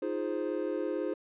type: chord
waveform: triangle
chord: F minor seventh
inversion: third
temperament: equal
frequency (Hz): 311.1 / 349.2 / 415.3 / 523.3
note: Eb4 / F4 / Ab4 / C5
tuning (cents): 0 / 0 / 0 / 0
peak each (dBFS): -34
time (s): 0.02-1.14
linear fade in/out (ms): 5
effects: resampled to 8000 Hz